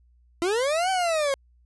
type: linear two-way sweep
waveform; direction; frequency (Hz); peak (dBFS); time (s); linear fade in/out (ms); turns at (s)
40% pulse; up then down; 329.6 to 771 to 536; -21; 0.42-1.34; 0; 0.9
effects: added 60 Hz sine -56 dBFS peak until 1.65 s + resampled to 24000 Hz